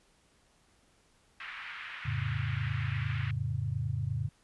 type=band-pass noise; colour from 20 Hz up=pink; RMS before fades=-43 dBFS; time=1.4-3.31 s; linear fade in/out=2 ms; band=1400 to 2600 Hz; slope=24 dB/octave
type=chord; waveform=sine; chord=F augmented; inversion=none; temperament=equal; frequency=87.31 / 110 / 138.59 Hz; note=F2 / A2 / C#3; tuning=0 / 0 / 0 cents; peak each=-37 / -33 / -34 dBFS; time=2.05-4.29 s; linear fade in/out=10 ms
effects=pink hiss -67 dBFS RMS until 4.43 s + resampled to 24000 Hz